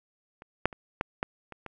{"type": "clicks", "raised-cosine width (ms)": 0.5, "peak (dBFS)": [-30, -7, -27, -12, -13, -27, -24], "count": 7, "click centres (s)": [0.421, 0.656, 0.728, 1.011, 1.229, 1.523, 1.663], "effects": []}